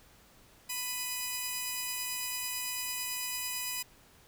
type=tone pair together; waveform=5% pulse; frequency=993.8 / 2489 Hz; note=B5 / D#7; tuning=+11 / 0 cents; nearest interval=octave + major third; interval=1589 cents; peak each=-26 dBFS; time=0.69-3.83 s; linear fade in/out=10 ms; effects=pink hiss -60 dBFS RMS until 4.27 s